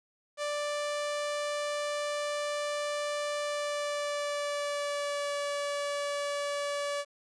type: tone with pitch glide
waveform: sawtooth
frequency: 587.3 to 574.5 Hz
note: D5 to D5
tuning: 0 to -38 cents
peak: -27 dBFS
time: 0.37-7.05 s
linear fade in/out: 50 ms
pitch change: -38 cents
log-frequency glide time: 3.41-5.34 s
effects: resampled to 22050 Hz + 10-bit